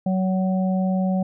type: harmonic tone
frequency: 187.4 Hz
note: F#3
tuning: 22 cents sharp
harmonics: 1 / 3 / 4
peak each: -19 / -29 / -31 dBFS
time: 0.06-1.23 s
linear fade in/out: 5 ms
effects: none